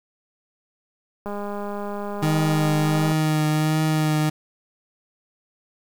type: click train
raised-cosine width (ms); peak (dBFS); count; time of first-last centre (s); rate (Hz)
1; -18; 380; 1.26-3.118; 204
type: tone with vibrato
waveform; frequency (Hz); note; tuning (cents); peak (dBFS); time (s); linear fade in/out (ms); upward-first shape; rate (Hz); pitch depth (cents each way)
30% pulse; 154.9; D#3; -7; -16; 2.22-4.3; 10; triangle; 1.4; 23
effects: 7-bit